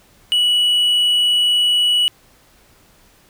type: tone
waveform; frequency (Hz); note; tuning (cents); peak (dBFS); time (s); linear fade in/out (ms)
triangle; 2939; F#7; -12; -11; 0.32-2.08; 0
effects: pink hiss -52 dBFS RMS until 3.29 s